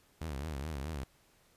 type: tone with vibrato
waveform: sawtooth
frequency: 73.3 Hz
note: D2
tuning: 3 cents flat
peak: -33 dBFS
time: 0.21-1.04 s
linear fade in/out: 5 ms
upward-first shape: triangle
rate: 4.7 Hz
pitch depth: 220 cents each way
effects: pink hiss -67 dBFS RMS until 1.56 s + resampled to 32000 Hz